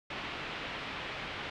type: low-pass noise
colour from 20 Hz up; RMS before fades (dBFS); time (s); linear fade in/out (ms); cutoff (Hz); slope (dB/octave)
white; -40; 0.1-1.5; 5; 3100; 24
effects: none